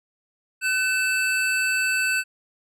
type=tone pair together; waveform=square; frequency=1516 / 2637 Hz; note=F#6 / E7; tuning=+42 / 0 cents; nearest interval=minor seventh; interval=958 cents; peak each=-24 dBFS; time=0.61-2.24 s; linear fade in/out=50 ms; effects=low-pass 12000 Hz 12 dB/octave